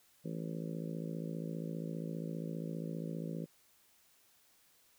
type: harmonic tone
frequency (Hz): 55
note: A1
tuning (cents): 0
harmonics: 3 / 4 / 5 / 6 / 7 / 8 / 9 / 10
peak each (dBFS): -40 / -45 / -47 / -50 / -50 / -53 / -50 / -53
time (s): 0.24-3.46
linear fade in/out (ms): 20
effects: white hiss -68 dBFS RMS until 4.98 s